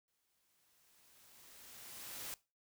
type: noise with exponential growth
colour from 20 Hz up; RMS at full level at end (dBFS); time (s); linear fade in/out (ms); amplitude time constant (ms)
white; -44; 0.08-2.34; 0; 490
effects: noise-tail reverb RT60 0.3 s tail -21 dB re dry